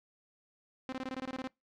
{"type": "tone bursts", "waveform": "sawtooth", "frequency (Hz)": 260.6, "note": "C4", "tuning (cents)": -7, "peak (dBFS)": -32, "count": 11, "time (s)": [0.89, 1.473], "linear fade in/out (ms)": 0, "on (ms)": 33, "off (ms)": 22, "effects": ["noise-tail reverb RT60 0.2 s tail -24 dB re dry", "low-pass 4000 Hz 12 dB/octave"]}